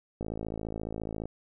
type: click train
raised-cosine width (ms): 2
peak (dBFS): -22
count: 58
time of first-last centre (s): 0.21-1.256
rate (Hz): 54.5
effects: none